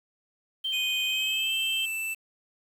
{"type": "tone", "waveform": "sine", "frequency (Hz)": 3135, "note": "G7", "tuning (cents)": -1, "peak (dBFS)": -27, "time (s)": [0.64, 1.86], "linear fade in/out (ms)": 10}
{"type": "tone with pitch glide", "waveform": "square", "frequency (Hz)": [2489, 2652], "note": ["D#7", "E7"], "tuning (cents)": [0, 10], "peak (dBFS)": -30, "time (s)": [0.72, 2.15], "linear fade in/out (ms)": 20, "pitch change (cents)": 110, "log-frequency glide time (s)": [1.06, 1.54]}
{"effects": ["8-bit"]}